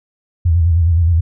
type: tone with vibrato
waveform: sine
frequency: 84 Hz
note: E2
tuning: 33 cents sharp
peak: -9 dBFS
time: 0.45-1.21 s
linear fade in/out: 10 ms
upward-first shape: square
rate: 9.6 Hz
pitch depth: 72 cents each way
effects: none